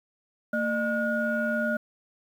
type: tone cluster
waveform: sine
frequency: 227.3 / 606 / 1441 Hz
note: A#3 / D#5 / F#6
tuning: -43 / -46 / -46 cents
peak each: -28 dBFS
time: 0.53-1.77 s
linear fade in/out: 5 ms
effects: tanh soft clip ceiling -16 dBFS + 9-bit